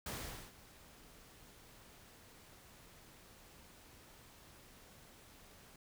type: noise with ADSR envelope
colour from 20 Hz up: pink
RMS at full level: -42 dBFS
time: 0.06-5.76 s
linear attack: 4 ms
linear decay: 450 ms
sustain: -18 dB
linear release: 3 ms
effects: none